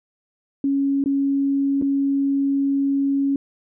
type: tone with dropouts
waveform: sine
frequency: 276.9 Hz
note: C#4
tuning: 2 cents flat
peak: -17 dBFS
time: 0.64-3.36 s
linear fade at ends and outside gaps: 2 ms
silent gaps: 1.04-1.059 / 1.815-1.822 s
effects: none